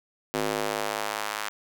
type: tone with high-pass filter sweep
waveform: square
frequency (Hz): 52.5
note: G#1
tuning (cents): +19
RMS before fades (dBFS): -30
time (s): 0.34-1.49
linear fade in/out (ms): 0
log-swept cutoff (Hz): 330 to 1200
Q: 1.1
effects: none